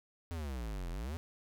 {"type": "exponential two-way sweep", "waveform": "square", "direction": "down then up", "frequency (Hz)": [87.7, 40.88, 87.7], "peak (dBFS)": -38, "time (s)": [0.31, 1.17], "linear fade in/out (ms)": 0, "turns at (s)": 0.9, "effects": []}